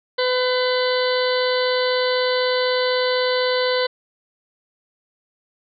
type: harmonic tone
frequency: 504 Hz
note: B4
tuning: 35 cents sharp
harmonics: 1 / 2 / 3 / 4 / 6 / 7 / 8 / 9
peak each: -19 / -27 / -28 / -29 / -31 / -33 / -28 / -31 dBFS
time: 0.18-3.87 s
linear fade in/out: 10 ms
effects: none